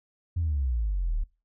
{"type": "exponential sweep", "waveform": "sine", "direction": "down", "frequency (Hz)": [89, 35.2], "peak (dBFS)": -23, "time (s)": [0.36, 1.24], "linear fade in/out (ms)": 10, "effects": ["noise-tail reverb RT60 0.3 s tail -23 dB re dry", "tanh soft clip ceiling -20 dBFS"]}